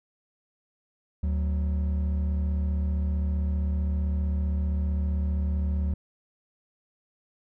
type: tone pair together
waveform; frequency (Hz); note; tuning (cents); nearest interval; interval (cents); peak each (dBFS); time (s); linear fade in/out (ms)
triangle; 73.7 / 185.71; D2 / F#3; +7 / +7; octave + major third; 1600; -22 / -32; 1.23-5.94; 5
effects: none